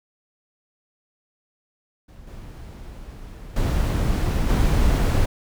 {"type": "noise with level steps", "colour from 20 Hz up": "brown", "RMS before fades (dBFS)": [-44, -38, -21, -18], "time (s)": [2.08, 5.26], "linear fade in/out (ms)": 10, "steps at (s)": [2.27, 3.56, 4.49], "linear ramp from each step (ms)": 5, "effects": []}